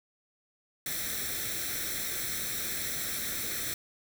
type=noise with comb filter; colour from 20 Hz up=white; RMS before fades=-34 dBFS; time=0.86-3.74 s; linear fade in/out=2 ms; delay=0.52 ms; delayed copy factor=+0.75; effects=none